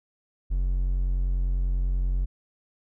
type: tone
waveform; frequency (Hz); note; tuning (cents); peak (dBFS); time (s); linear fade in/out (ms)
triangle; 45.16; F#1; -41; -20; 0.5-2.26; 20
effects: none